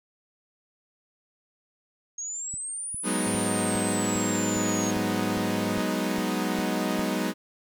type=exponential two-way sweep; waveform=sine; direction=up then down; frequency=6520 to 9970 to 6520 Hz; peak=-31 dBFS; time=2.18-4.91 s; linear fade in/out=5 ms; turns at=2.98 s
type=click train; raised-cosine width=5 ms; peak=-29 dBFS; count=12; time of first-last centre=2.54-6.993 s; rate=2.47 Hz
type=chord; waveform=sawtooth; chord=G# minor seventh; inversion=third; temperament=equal; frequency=185 / 207.7 / 246.9 / 311.1 Hz; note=F#3 / G#3 / B3 / D#4; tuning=0 / 0 / 0 / 0 cents; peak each=-27 dBFS; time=3.03-7.34 s; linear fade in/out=50 ms
type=harmonic tone; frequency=103.83 Hz; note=G#2; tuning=in tune; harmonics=1 / 2 / 3 / 4 / 5 / 6; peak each=-37 / -44 / -45 / -46 / -42 / -46 dBFS; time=3.26-5.8 s; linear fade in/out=5 ms
effects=none